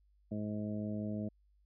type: harmonic tone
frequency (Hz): 105.6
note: G#2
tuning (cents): +29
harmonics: 1 / 2 / 3 / 4 / 5 / 6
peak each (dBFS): -42 / -37 / -45 / -51 / -50 / -47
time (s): 0.31-1.29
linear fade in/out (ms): 10
effects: added 50 Hz sine -66 dBFS peak until 1.65 s